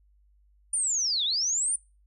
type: linear two-way sweep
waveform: sine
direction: down then up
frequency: 9390 to 3320 to 9390 Hz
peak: -24 dBFS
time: 0.73-1.76 s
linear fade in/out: 5 ms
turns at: 1.24 s
effects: noise-tail reverb RT60 0.3 s tail -22 dB re dry + added 50 Hz sine -59 dBFS peak until 2.06 s